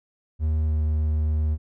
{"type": "tone with pitch glide", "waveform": "triangle", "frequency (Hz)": [77.78, 76.89], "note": ["D#2", "D#2"], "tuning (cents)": [0, -20], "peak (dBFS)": -18, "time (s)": [0.39, 1.58], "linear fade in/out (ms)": 50, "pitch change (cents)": -20, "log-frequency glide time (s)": [0.65, 0.74], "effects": []}